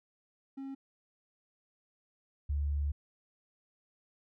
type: tone pair in turn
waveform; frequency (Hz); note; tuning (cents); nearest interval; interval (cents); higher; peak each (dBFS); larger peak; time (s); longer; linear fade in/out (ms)
triangle / sine; 271 / 72.19; C#4 / D2; -39 / -29; octave + major seventh; 2290; first; -37 / -29; second; 0.57-0.75 / 2.49-2.92; second; 10
effects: none